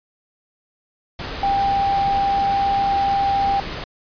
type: tone in noise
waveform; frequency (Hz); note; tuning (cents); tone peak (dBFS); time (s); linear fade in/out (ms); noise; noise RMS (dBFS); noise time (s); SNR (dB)
sine; 793; G5; +20; -16; 1.43-3.6; 2; pink; -29; 1.19-3.84; +10
effects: resampled to 11025 Hz